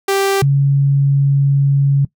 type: tone pair in turn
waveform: sawtooth / sine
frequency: 392.3 / 139.46 Hz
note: G4 / C#3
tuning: +1 / +11 cents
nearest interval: octave + tritone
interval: 1790 cents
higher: first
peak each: -9 / -9 dBFS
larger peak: neither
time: 0.08-0.42 / 0.42-2.05 s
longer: second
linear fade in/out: 5 ms
effects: noise-tail reverb RT60 0.1 s tail -20 dB re dry